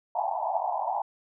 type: band-pass noise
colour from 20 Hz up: pink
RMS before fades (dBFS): -29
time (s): 0.15-1.02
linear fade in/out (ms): 5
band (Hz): 650 to 960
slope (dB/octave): 96
effects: none